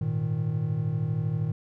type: chord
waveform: triangle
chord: Ab suspended second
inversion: none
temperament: equal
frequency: 103.83 / 116.54 / 155.56 Hz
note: Ab2 / Bb2 / Eb3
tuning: 0 / 0 / 0 cents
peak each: -31 / -27 / -26 dBFS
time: 0.01-1.52 s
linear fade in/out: 5 ms
effects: none